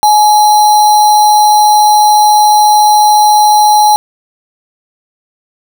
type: tone with sample-and-hold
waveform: sine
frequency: 843 Hz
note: G#5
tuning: 26 cents sharp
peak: -3 dBFS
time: 0.03-3.96 s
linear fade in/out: 0 ms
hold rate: 4900 Hz
effects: none